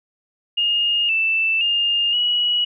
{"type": "tone with pitch steps", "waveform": "sine", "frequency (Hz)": [2842, 2652, 2821, 2919], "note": ["F7", "E7", "F7", "F#7"], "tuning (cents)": [30, 10, 17, -24], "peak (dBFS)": -16, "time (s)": [0.57, 2.65], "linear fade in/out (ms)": 10, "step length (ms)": 520, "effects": []}